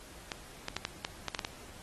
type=clicks; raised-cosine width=0.2 ms; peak=-16 dBFS; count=9; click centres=0.318 / 0.684 / 0.766 / 0.851 / 1.049 / 1.283 / 1.348 / 1.392 / 1.449 s; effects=pink hiss -52 dBFS RMS until 1.82 s + AAC 32 kbps